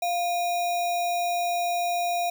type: tone with sample-and-hold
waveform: sine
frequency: 698.5 Hz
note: F5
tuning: in tune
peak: -23 dBFS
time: 0.02-2.3 s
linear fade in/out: 5 ms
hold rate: 3150 Hz
effects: none